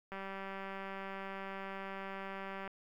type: click train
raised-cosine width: 0.5 ms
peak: -29 dBFS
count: 497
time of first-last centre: 0.12-2.677 s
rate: 194 Hz
effects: 11-bit